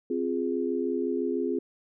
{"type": "chord", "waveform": "sine", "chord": "F minor", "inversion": "second", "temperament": "equal", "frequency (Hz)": [261.6, 349.2, 415.3], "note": ["C4", "F4", "Ab4"], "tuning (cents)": [0, 0, 0], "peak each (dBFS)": -30, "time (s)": [0.1, 1.59], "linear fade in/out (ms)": 5, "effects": []}